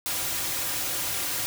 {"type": "noise with comb filter", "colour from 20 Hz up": "white", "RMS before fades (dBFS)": -29, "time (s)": [0.06, 1.46], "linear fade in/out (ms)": 0, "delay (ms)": 4.6, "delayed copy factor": -0.7, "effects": []}